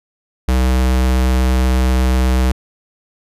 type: tone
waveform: square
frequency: 63.7 Hz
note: C2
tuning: 46 cents flat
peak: -12 dBFS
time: 0.48-2.52 s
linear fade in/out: 5 ms
effects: resampled to 32000 Hz